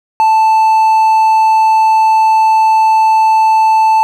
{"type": "tone", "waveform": "triangle", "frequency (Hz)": 880, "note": "A5", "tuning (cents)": 0, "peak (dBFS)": -4, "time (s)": [0.2, 4.03], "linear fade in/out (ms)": 0, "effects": []}